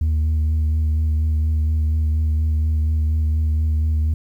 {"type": "tone with vibrato", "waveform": "sine", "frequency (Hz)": 77.8, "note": "D#2", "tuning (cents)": 0, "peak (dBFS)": -13, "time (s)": [0.01, 4.14], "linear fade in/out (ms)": 5, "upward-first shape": "sine", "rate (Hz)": 4.2, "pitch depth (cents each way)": 20, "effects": ["tanh soft clip ceiling -15 dBFS", "9-bit"]}